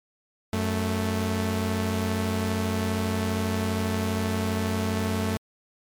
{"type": "tone pair together", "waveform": "sawtooth", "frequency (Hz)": [92.4, 219.8], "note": ["F#2", "A3"], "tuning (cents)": [-2, -2], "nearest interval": "octave + minor third", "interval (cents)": 1500, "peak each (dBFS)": -23, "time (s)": [0.53, 5.37], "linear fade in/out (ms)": 0, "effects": ["MP3 96 kbps"]}